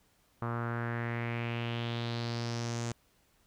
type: tone with low-pass filter sweep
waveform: sawtooth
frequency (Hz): 117.6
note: A#2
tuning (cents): +16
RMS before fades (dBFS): -35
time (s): 0.42-2.92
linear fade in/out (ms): 0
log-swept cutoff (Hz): 1200 to 7100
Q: 3.6
effects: pink hiss -69 dBFS RMS until 3.46 s